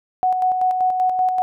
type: tone with tremolo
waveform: sine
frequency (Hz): 740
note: F#5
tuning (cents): 0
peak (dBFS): -14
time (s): 0.23-1.42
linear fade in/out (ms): 0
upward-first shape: square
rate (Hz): 5.2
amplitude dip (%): 40
effects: none